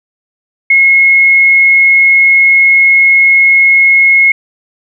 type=tone; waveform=sine; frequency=2168 Hz; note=C#7; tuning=39 cents flat; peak=-3 dBFS; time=0.7-4.32 s; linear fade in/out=5 ms; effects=none